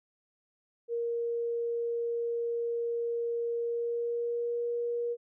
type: tone with pitch glide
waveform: sine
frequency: 468.8 to 474.8 Hz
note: A#4 to A#4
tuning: +10 to +32 cents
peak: -29 dBFS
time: 0.88-5.17 s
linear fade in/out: 50 ms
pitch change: +22 cents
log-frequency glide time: 3.57-4.64 s
effects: none